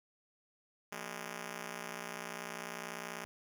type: ring-modulated tone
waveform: 5% pulse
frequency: 204.7 Hz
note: G#3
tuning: 25 cents flat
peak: -27 dBFS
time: 0.92-3.25 s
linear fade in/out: 0 ms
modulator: 30.1 Hz
effects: none